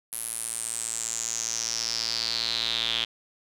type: tone with band-pass filter sweep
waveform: square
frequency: 57.4 Hz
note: A#1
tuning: 26 cents flat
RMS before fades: -30 dBFS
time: 0.12-3.05 s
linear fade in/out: 10 ms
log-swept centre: 11000 to 3300 Hz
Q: 6.8
effects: none